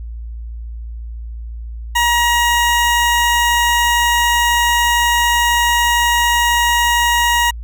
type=tone; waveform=20% pulse; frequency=951 Hz; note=A#5; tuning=34 cents sharp; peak=-7 dBFS; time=1.95-7.51 s; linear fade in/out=10 ms; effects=added 57 Hz sine -25 dBFS peak until 7.63 s